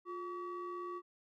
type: ring-modulated tone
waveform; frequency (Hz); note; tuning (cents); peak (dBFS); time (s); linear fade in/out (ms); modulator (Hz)
triangle; 392; G4; 0; -35; 0.05-1.02; 50; 746
effects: none